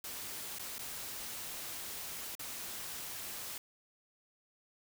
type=noise with dropouts; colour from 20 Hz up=white; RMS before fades=-43 dBFS; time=0.04-3.58 s; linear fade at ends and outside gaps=2 ms; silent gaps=0.586-0.594 / 0.783-0.791 / 2.352-2.394 s; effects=none